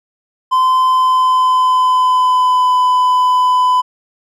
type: tone with pitch glide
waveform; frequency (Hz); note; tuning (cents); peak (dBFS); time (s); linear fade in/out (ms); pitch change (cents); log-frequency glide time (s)
triangle; 1028 to 1003.9; C6 to B5; -31 to +28; -7; 0.51-3.82; 20; -41; 0.85-2.76
effects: none